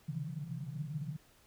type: band-pass noise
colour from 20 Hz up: white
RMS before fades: -40 dBFS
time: 0.08-1.17 s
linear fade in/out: 10 ms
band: 130 to 170 Hz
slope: 96 dB/octave
effects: pink hiss -65 dBFS RMS until 1.46 s